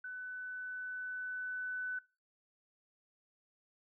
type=tone with level ramp; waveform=sine; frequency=1500 Hz; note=F#6; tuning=23 cents sharp; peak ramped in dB=-41 to -35 dBFS; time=0.04-1.99 s; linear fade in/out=5 ms; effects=noise-tail reverb RT60 0.3 s tail -23 dB re dry